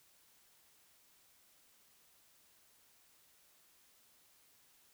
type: silence
effects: white hiss -68 dBFS RMS until 4.93 s